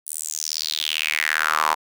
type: tone with high-pass filter sweep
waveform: sawtooth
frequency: 77.6 Hz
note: D#2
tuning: 4 cents flat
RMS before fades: -24 dBFS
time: 0.06-1.75 s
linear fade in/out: 20 ms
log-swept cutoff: 10000 to 940 Hz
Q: 4.7
effects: none